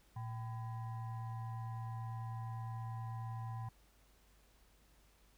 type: tone with frequency modulation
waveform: sine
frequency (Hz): 115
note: A#2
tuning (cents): -23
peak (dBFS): -40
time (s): 0.16-3.69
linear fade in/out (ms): 5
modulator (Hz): 891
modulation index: 0.52
effects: added 50 Hz sine -67 dBFS peak until 5.37 s + pink hiss -70 dBFS RMS until 5.37 s